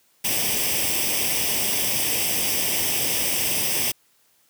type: noise with comb filter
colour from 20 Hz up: white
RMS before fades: -23 dBFS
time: 0.24-3.92 s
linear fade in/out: 10 ms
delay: 0.36 ms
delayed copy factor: +0.75
effects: white hiss -62 dBFS RMS until 4.49 s + high-pass 80 Hz 12 dB/octave